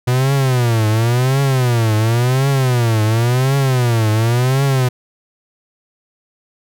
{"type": "tone with vibrato", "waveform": "45% pulse", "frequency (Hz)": 122.1, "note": "B2", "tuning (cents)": -19, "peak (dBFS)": -12, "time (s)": [0.07, 4.89], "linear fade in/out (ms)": 10, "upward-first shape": "triangle", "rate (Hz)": 0.93, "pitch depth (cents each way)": 240, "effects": []}